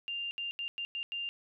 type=tone bursts at uneven times; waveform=sine; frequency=2794 Hz; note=F7; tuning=in tune; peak=-34 dBFS; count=6; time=0.08-0.31 / 0.38-0.51 / 0.59-0.68 / 0.78-0.85 / 0.95-1.03 / 1.12-1.29 s; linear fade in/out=0 ms; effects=none